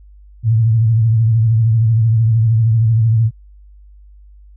sine tone with vibrato, 112.7 Hz, A2, 42 cents sharp, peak -9 dBFS, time 0.43-3.31 s, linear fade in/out 50 ms, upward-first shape triangle, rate 13 Hz, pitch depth 88 cents each way, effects added 50 Hz sine -39 dBFS peak until 4.56 s

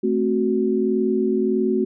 sine chord, F# diminished, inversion first, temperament equal, 220 / 261.6 / 370 Hz, A3 / C4 / F#4, 0 / 0 / 0 cents, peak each -22 / -24 / -20 dBFS, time 0.03-1.85 s, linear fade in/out 10 ms, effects none

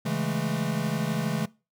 square chord, A major seventh, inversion first, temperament equal, 138.59 / 164.81 / 207.7 / 220 Hz, C#3 / E3 / G#3 / A3, 0 / 0 / 0 / 0 cents, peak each -32 / -31 / -33 / -33 dBFS, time 0.05-1.46 s, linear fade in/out 10 ms, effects noise-tail reverb RT60 0.3 s tail -22 dB re dry

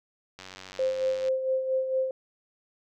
click train, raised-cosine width 0.2 ms, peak -25 dBFS, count 85, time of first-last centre 0.39-1.284 s, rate 94 Hz
sine tone with tremolo, 523.3 Hz, C5, in tune, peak -22 dBFS, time 0.79-2.11 s, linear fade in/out 2 ms, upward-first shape sine, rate 4.4 Hz, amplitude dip 55%
effects none

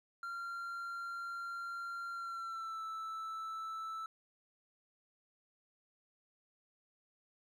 triangle tone with pitch glide, 1381 to 1317.9 Hz, F6 to E6, -20 to -1 cents, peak -38 dBFS, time 0.23-4.06 s, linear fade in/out 2 ms, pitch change -81 cents, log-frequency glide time 2.12-2.83 s, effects none

